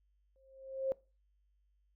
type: tone with exponential growth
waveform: sine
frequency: 533 Hz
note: C5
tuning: 32 cents sharp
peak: -28 dBFS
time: 0.36-0.92 s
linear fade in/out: 0 ms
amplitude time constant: 120 ms
effects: noise-tail reverb RT60 0.3 s tail -22 dB re dry + added 50 Hz sine -70 dBFS peak until 1.95 s